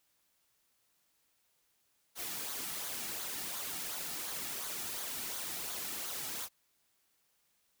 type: noise with flanger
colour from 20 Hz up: white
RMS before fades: -40 dBFS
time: 2.15-6.49 s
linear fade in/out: 50 ms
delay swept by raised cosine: 0.37 to 1.97 ms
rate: 2.8 Hz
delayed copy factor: -0.5
effects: white hiss -75 dBFS RMS until 7.8 s